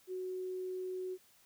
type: tone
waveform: sine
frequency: 370 Hz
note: F#4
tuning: in tune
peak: -37 dBFS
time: 0.07-1.18 s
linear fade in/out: 50 ms
effects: white hiss -66 dBFS RMS until 1.45 s